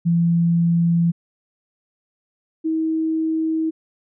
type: tone pair in turn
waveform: sine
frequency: 169.4 / 319.8 Hz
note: E3 / D#4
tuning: +48 / +48 cents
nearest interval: major seventh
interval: 1100 cents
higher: second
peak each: -14 / -18 dBFS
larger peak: first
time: 0.05-1.12 / 2.64-3.71 s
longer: neither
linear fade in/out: 20 ms
effects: none